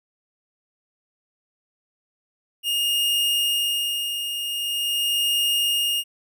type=tone with tremolo; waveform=45% pulse; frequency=2842 Hz; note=F7; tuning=30 cents sharp; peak=-19 dBFS; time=2.63-6.04 s; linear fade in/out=50 ms; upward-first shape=sine; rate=0.44 Hz; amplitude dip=55%; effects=none